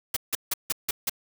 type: noise bursts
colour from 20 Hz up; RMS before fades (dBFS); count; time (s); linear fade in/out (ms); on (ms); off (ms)
white; -26; 6; 0.14-1.096; 5; 26; 160
effects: none